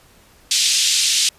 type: band-pass noise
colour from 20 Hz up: pink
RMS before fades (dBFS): -17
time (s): 0.51-1.29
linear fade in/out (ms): 2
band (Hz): 3100 to 8200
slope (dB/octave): 24
effects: pink hiss -51 dBFS RMS until 1.38 s + resampled to 32000 Hz